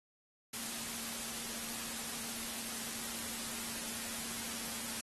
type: tone in noise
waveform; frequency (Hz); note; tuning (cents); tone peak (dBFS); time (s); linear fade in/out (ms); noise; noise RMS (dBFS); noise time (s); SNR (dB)
sine; 230; A#3; -23; -51; 0.53-5.01; 5; white; -41; 0.53-5.01; -13
effects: AAC 32 kbps